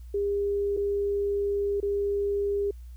sine tone with dropouts, 403.4 Hz, G4, 50 cents sharp, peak -24 dBFS, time 0.14-2.71 s, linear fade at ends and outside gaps 5 ms, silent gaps 0.767-0.772 / 1.803-1.827 s, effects added 60 Hz sine -40 dBFS peak until 2.96 s + white hiss -66 dBFS RMS until 2.96 s

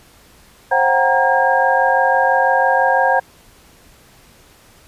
sine tone cluster, 530 / 729 / 775 / 937 / 1618 Hz, C5 / F#5 / G5 / A#5 / G#6, +22 / -26 / -20 / +9 / -46 cents, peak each -18 dBFS, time 0.71-3.2 s, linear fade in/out 10 ms, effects pink hiss -48 dBFS RMS until 4.87 s + resampled to 32000 Hz

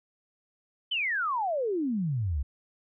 sine exponential sweep, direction down, 3133 to 63.6 Hz, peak -26 dBFS, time 0.91-2.43 s, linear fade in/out 10 ms, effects none

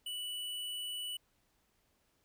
sine tone with hard clipping, 2960 Hz, F#7, in tune, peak -39 dBFS, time 0.06-1.17 s, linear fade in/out 5 ms, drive 16 dB, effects pink hiss -75 dBFS RMS until 2.24 s

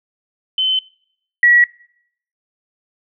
sine tone pair in turn, 3058 / 1926.4 Hz, G7 / B6, -44 / -44 cents, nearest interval minor sixth, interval 800 cents, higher first, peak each -14 / -7 dBFS, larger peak second, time 0.58-0.79 / 1.43-1.64 s, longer neither, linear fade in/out 2 ms, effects noise-tail reverb RT60 0.7 s tail -23 dB re dry

